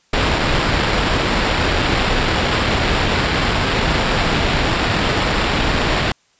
pink noise with sample-and-hold, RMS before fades -17 dBFS, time 0.13-6.12 s, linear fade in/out 5 ms, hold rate 6300 Hz, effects white hiss -58 dBFS RMS until 6.39 s + resampled to 16000 Hz

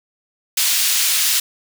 pink high-pass noise, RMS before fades -17 dBFS, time 0.57-1.4 s, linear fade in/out 5 ms, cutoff 3200 Hz, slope 12 dB/octave, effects none

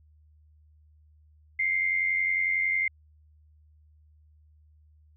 sine tone pair together, 2093 / 2184 Hz, C7 / C#7, 0 / -26 cents, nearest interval minor second, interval 74 cents, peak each -24 / -32 dBFS, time 1.59-2.88 s, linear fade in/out 5 ms, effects added 76 Hz sine -56 dBFS peak until 5.16 s

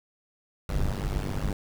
brown noise with amplitude modulation, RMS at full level -24 dBFS, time 0.69-1.53 s, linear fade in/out 2 ms, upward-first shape sine, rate 98.2 Hz, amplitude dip 100%, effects none

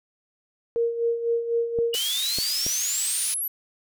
sine tone with tremolo, 466.2 Hz, A#4, in tune, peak -19 dBFS, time 0.76-1.95 s, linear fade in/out 0 ms, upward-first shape sine, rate 4 Hz, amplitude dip 65%
clicks, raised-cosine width 2 ms, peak -20 dBFS, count 3, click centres 1.788 / 2.386 / 2.665 s
sine exponential sweep, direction up, 2878 to 11940 Hz, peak -25 dBFS, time 1.93-3.48 s, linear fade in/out 5 ms
pink band-pass noise, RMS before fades -30 dBFS, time 1.94-3.34 s, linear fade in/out 0 ms, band 4200 to 15000 Hz, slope 12 dB/octave
effects none

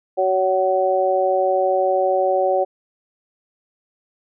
harmonic tone, 187.5 Hz, F#3, 23 cents sharp, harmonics 2 / 3 / 4, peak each -22 / -18 / -20 dBFS, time 0.17-2.65 s, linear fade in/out 20 ms, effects none

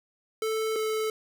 square tone pair in turn, 440 / 435.7 Hz, A4 / A4, 0 / -17 cents, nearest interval unison, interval 17 cents, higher first, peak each -27 dBFS, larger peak neither, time 0.42-0.76 / 0.76-1.1 s, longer neither, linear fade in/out 2 ms, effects none

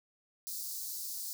white high-pass noise, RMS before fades -40 dBFS, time 0.47-1.33 s, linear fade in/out 0 ms, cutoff 4300 Hz, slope 48 dB/octave, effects none

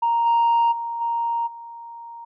sine tone with level steps, 932.3 Hz, A#5, in tune, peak -16 / -13 / -25 / -20 / -35 dBFS, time 0.02-2.25 s, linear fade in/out 10 ms, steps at 0.25 / 0.71 / 1 / 1.46 s, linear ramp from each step 20 ms, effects tanh soft clip ceiling -13 dBFS

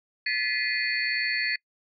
sine tone cluster, 1731 / 1945 / 2067 / 2465 / 4421 Hz, A6 / B6 / C7 / D#7 / C#8, -29 / -27 / -22 / -17 / -5 cents, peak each -31 dBFS, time 0.26-1.56 s, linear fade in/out 5 ms, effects noise-tail reverb RT60 0.1 s tail -26 dB re dry

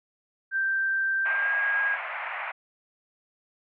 sine tone with pitch glide, 1568 to 1633.6 Hz, G6 to G#6, 0 to -29 cents, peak -23 dBFS, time 0.51-1.98 s, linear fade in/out 50 ms, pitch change +71 cents, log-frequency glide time 1.22-1.54 s
white band-pass noise, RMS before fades -34 dBFS, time 1.25-2.52 s, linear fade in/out 10 ms, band 630 to 2400 Hz, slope 48 dB/octave
effects none

